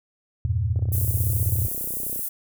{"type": "chord", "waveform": "sine", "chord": "E diminished", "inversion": "none", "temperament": "equal", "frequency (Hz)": [82.41, 98, 116.54], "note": ["E2", "G2", "Bb2"], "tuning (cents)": [0, 0, 0], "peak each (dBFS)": -25, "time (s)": [0.45, 1.67], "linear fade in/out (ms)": 0}
{"type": "click train", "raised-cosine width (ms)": 2, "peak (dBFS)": -26, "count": 46, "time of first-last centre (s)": [0.76, 2.193], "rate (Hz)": 31.4}
{"type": "high-pass noise", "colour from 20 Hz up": "pink", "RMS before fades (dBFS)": -29, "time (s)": [0.92, 2.29], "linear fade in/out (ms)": 10, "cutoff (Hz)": 11000, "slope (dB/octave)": 24}
{"effects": []}